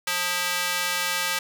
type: tone with high-pass filter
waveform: square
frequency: 178.2 Hz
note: F3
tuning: 35 cents sharp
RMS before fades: -26 dBFS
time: 0.07-1.39 s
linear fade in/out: 5 ms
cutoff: 1600 Hz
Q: 0.79
effects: none